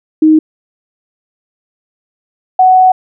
sine tone pair in turn, 312.4 / 744.3 Hz, D#4 / F#5, +7 / +10 cents, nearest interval octave + minor third, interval 1503 cents, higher second, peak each -3 dBFS, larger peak neither, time 0.22-0.39 / 2.59-2.92 s, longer second, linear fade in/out 5 ms, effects none

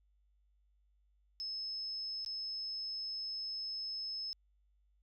sine tone with dropouts, 5200 Hz, E8, 24 cents flat, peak -38 dBFS, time 1.4-4.33 s, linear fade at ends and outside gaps 0 ms, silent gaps 2.248-2.262 s, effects added 50 Hz sine -69 dBFS peak until 5.02 s

